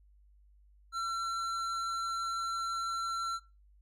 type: tone with hard clipping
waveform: triangle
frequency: 1353 Hz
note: E6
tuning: 45 cents sharp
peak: -34 dBFS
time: 0.92-3.4 s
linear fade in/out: 50 ms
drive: 14 dB
effects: noise-tail reverb RT60 0.3 s tail -22 dB re dry + added 50 Hz sine -59 dBFS peak until 3.81 s